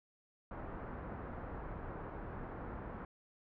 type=low-pass noise; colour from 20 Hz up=pink; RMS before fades=-45 dBFS; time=0.51-3.05 s; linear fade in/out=2 ms; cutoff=1500 Hz; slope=24 dB/octave; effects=none